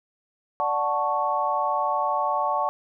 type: chord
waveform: sine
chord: D major seventh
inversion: none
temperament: equal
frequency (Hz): 587.3 / 740 / 880 / 1108.7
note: D5 / F#5 / A5 / C#6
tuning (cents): 0 / 0 / 0 / 0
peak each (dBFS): -29 / -28 / -26 / -26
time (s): 0.6-2.69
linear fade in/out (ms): 0
effects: none